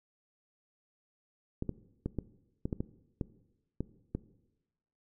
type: clicks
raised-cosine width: 3 ms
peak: -20 dBFS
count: 10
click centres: 1.624 / 1.693 / 2.06 / 2.187 / 2.655 / 2.728 / 2.805 / 3.212 / 3.806 / 4.15 s
effects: noise-tail reverb RT60 1.0 s tail -18 dB re dry